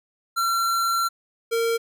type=tone pair in turn; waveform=square; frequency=1362 / 459.8 Hz; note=F6 / A#4; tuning=-44 / -24 cents; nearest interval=octave + perfect fifth; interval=1880 cents; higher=first; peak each=-21 dBFS; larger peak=neither; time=0.36-1.09 / 1.51-1.78 s; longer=first; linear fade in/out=20 ms; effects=none